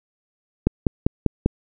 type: click train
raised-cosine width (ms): 3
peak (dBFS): -3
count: 5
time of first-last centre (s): 0.67-1.461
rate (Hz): 5.06
effects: none